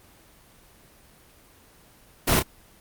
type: noise with echo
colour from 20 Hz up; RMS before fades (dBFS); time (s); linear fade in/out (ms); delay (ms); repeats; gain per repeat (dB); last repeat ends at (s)
pink; -20; 2.27-2.4; 10; 29; 1; -7; 2.429
effects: pink hiss -54 dBFS RMS until 2.8 s + Opus 24 kbps